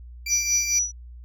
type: tone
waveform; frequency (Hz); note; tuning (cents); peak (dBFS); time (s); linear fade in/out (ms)
25% pulse; 2349; D7; 0; -24; 0.26-0.79; 5
type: tone with tremolo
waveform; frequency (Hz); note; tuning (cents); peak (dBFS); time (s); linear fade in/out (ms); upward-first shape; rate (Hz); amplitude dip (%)
sine; 5880; F#8; -12; -17; 0.28-0.92; 50; triangle; 4.6; 80
effects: added 60 Hz sine -39 dBFS peak until 1.24 s